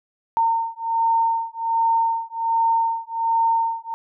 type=beating tone pair; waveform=sine; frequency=912 / 913.3 Hz; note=A#5 / A#5; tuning=-38 / -36 cents; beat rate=1.3 Hz; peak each=-21 / -21 dBFS; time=0.37-3.94 s; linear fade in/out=0 ms; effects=none